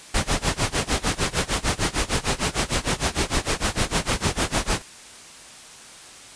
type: noise with tremolo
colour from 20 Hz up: pink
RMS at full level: -20 dBFS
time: 0.14-4.82 s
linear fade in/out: 5 ms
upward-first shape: sine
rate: 6.6 Hz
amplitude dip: 95%
effects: white hiss -43 dBFS RMS until 6.35 s + resampled to 22050 Hz